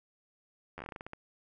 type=slowing click train; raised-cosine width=0.5 ms; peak=-27 dBFS; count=12; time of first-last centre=0.78-1.134 s; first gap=11 ms; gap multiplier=1.2; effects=none